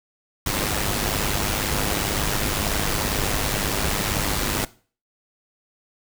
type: noise with amplitude modulation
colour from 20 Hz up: pink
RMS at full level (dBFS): -21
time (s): 0.46-4.65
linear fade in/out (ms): 5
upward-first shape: sine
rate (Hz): 102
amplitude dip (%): 60
effects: noise-tail reverb RT60 0.4 s tail -19 dB re dry